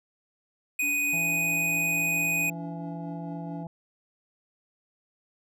square tone, 2489 Hz, D#7, in tune, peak -25 dBFS, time 0.79-2.5 s, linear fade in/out 5 ms
triangle tone with tremolo, 287.4 Hz, D4, 37 cents flat, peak -34 dBFS, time 0.82-3.64 s, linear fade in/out 10 ms, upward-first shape triangle, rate 4.5 Hz, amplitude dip 50%
harmonic tone, 167.4 Hz, E3, 27 cents sharp, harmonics 1 / 2 / 3 / 4 / 5, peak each -35 / -49 / -49 / -43 / -44 dBFS, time 1.13-3.67 s, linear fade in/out 2 ms
effects none

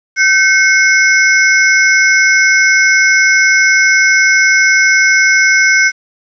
square ring-modulated tone, 1852 Hz, A#6, 12 cents flat, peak -4 dBFS, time 0.16-5.92 s, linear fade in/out 50 ms, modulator 316 Hz, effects resampled to 16000 Hz + 7-bit

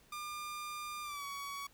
sawtooth tone with pitch glide, 1200 to 1126.1 Hz, D6 to C#6, +37 to +27 cents, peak -37 dBFS, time 0.12-1.67 s, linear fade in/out 5 ms, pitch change -110 cents, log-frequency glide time 1.03-1.25 s, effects pink hiss -65 dBFS RMS until 1.73 s

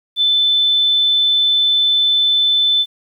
sine tone, 3520 Hz, A7, in tune, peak -11 dBFS, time 0.16-2.86 s, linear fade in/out 50 ms, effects 8-bit

